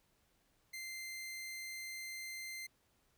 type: tone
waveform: sawtooth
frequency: 2084 Hz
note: C7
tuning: 7 cents flat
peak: -40 dBFS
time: 0.73-2.67 s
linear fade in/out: 10 ms
effects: pink hiss -75 dBFS RMS until 3.17 s